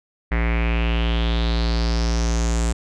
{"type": "tone with low-pass filter sweep", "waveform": "square", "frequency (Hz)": 57.4, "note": "A#1", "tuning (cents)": -26, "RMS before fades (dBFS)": -20, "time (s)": [0.31, 2.73], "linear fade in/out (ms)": 10, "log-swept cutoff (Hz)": [2000, 7900], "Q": 4.8, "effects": []}